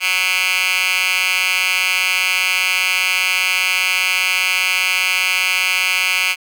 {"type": "tone with high-pass filter", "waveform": "10% pulse", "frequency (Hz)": 185, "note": "F#3", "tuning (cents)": 0, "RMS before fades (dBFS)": -17, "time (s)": [0, 6.36], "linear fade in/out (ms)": 50, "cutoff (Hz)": 2200, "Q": 4.3, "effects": []}